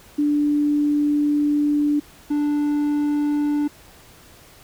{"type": "tone pair in turn", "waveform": ["sine", "triangle"], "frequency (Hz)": [293.7, 293.7], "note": ["D4", "D4"], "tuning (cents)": [0, 0], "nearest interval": "unison", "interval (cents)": 0, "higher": "neither", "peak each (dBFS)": -16, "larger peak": "neither", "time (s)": [[0.18, 2], [2.3, 3.68]], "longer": "first", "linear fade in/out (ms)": 10, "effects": ["pink hiss -48 dBFS RMS until 4.63 s"]}